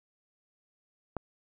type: click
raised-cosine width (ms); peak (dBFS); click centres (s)
1; -19; 1.167
effects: none